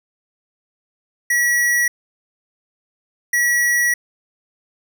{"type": "tone bursts at uneven times", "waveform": "square", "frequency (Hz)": 1929, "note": "B6", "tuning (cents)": -41, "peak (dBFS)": -15, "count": 2, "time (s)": [[1.3, 1.88], [3.33, 3.94]], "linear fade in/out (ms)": 5, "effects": []}